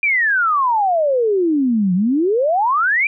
sine exponential two-way sweep, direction down then up, 2417 to 174.61 to 2417 Hz, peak -13 dBFS, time 0.03-3.07 s, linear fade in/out 2 ms, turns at 1.94 s, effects none

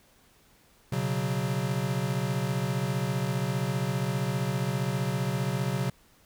square chord, B suspended second, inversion none, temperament equal, 123.47 / 138.59 / 185 Hz, B2 / C#3 / F#3, 0 / 0 / 0 cents, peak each -32 / -31 / -33 dBFS, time 0.92-5.9 s, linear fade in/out 5 ms, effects pink hiss -61 dBFS RMS until 6.25 s

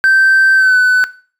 triangle tone with pitch glide, 1556 to 1500.4 Hz, G6 to F#6, -13 to +24 cents, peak -4 dBFS, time 0.04-1.04 s, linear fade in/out 0 ms, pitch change -63 cents, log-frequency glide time 0.55-0.77 s, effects noise-tail reverb RT60 0.4 s tail -19 dB re dry + tanh soft clip ceiling -1 dBFS

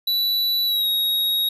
square tone with pitch glide, 3951 to 3783 Hz, B7 to A#7, 0 to +25 cents, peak -19 dBFS, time 0.07-1.49 s, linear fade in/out 5 ms, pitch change -75 cents, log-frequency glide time 0.66-0.87 s, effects none

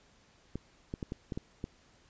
clicks, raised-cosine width 3 ms, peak -23 dBFS, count 7, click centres 0.556 / 0.939 / 1.028 / 1.121 / 1.322 / 1.375 / 1.641 s, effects pink hiss -64 dBFS RMS until 2.09 s + resampled to 16000 Hz

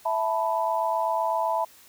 sine chord, E suspended fourth, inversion none, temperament equal, 659.3 / 880 / 987.8 Hz, E5 / A5 / B5, 0 / 0 / 0 cents, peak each -27 dBFS, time 0.05-1.65 s, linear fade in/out 10 ms, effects white hiss -53 dBFS RMS until 1.88 s

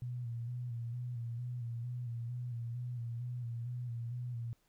sine tone with vibrato, 120 Hz, B2, 49 cents flat, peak -37 dBFS, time 0.02-4.53 s, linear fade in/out 0 ms, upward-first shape square, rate 2.2 Hz, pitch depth 42 cents each way, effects pink hiss -75 dBFS RMS until 4.68 s

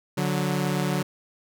sawtooth tone pair together, 145.7 / 183.92 Hz, D3 / F#3, -13 / -10 cents, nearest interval major third, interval 403 cents, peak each -22 dBFS, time 0.17-1.03 s, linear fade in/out 10 ms, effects none

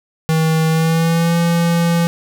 square tone with pitch glide, 160 to 169.51 Hz, D#3 to E3, +49 to +49 cents, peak -13 dBFS, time 0.29-2.07 s, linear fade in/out 0 ms, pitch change +100 cents, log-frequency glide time 0.69-1.37 s, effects none

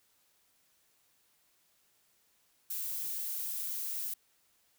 violet noise, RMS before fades -37 dBFS, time 2.7-4.14 s, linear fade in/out 5 ms, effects white hiss -71 dBFS RMS until 4.78 s

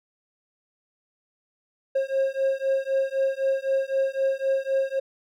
triangle beating tone pair, 536 / 539.9 Hz, C5 / C#5, +42 / -46 cents, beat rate 3.9 Hz, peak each -23 dBFS, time 1.95-5 s, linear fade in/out 10 ms, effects none

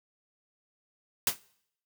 white noise with exponential decay, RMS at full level -21 dBFS, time 1.27-1.39 s, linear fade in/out 2 ms, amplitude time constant 24 ms, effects noise-tail reverb RT60 0.7 s tail -23 dB re dry

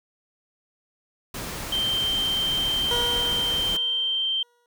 pink noise, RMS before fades -33 dBFS, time 1.34-3.77 s, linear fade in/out 5 ms
sine tone, 3136 Hz, G7, in tune, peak -22 dBFS, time 1.72-4.43 s, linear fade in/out 5 ms
20% pulse tone with exponential decay, 480 Hz, B4, 49 cents flat, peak -20 dBFS, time 2.91-4.66 s, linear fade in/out 1 ms, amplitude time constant 380 ms
effects none

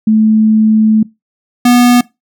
sine / square tone pair in turn, 217.6 / 244.2 Hz, A3 / B3, -19 / -19 cents, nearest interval major second, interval 200 cents, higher second, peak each -5 dBFS, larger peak neither, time 0.07-1.03 / 1.65-2.01 s, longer first, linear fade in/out 5 ms, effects noise-tail reverb RT60 0.2 s tail -21 dB re dry

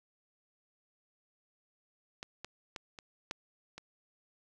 clicks, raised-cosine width 0.2 ms, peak -24 / -24 / -23 / -29 / -19 / -28 dBFS, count 6, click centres 2.229 / 2.446 / 2.762 / 2.988 / 3.311 / 3.78 s, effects none

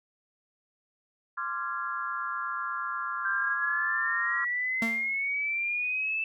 sine chord, D half-diminished seventh, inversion third, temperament equal with one note detuned, 1046.5 / 1174.7 / 1378.5 / 1661.2 Hz, C6 / D6 / F6 / Ab6, 0 / 0 / -23 / 0 cents, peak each -37 / -37 / -33 / -38 dBFS, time 1.37-4.45 s, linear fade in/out 10 ms
sine exponential sweep, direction up, 1568 to 2648 Hz, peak -27 dBFS, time 3.25-6.24 s, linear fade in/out 2 ms
45% pulse tone with exponential decay, 226.7 Hz, A#3, 48 cents flat, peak -26 dBFS, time 4.82-5.17 s, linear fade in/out 2 ms, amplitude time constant 75 ms
effects none

